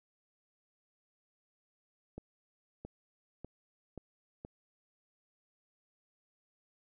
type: accelerating click train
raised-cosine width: 2 ms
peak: -30 dBFS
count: 5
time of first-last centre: 2.18-4.449 s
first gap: 670 ms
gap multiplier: 0.89
effects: none